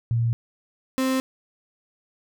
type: tone pair in turn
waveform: sine / 35% pulse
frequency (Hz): 116.54 / 261.9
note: A#2 / C4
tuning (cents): 0 / +2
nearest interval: octave + major second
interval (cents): 1402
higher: second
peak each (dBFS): -19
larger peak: neither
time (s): 0.11-0.33 / 0.98-1.2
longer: neither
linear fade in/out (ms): 0
effects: none